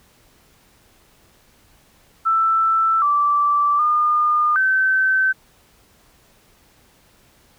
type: tone with pitch steps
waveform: sine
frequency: 1327 / 1165 / 1214 / 1538 Hz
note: E6 / D6 / D#6 / G6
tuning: +11 / -14 / -43 / -33 cents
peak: -14 dBFS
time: 2.25-5.33 s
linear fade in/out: 20 ms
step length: 770 ms
effects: pink hiss -55 dBFS RMS until 7.58 s